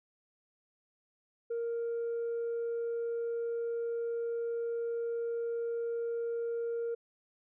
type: tone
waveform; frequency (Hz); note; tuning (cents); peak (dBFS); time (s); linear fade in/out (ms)
sine; 466.2; A#4; 0; -30; 1.5-6.95; 10
effects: tanh soft clip ceiling -30 dBFS